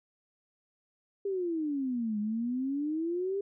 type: exponential two-way sweep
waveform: sine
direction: down then up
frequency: 404.8 to 206.1 to 404.8 Hz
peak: -29 dBFS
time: 1.25-3.41 s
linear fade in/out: 5 ms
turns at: 2.19 s
effects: none